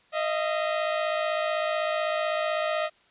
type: tone pair together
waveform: sawtooth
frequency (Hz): 622.3 / 678.2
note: D#5 / E5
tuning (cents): 0 / +49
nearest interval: minor second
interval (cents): 149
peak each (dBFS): -22 / -27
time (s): 0.12-2.9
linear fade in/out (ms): 50
effects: white hiss -61 dBFS RMS until 3.1 s + resampled to 8000 Hz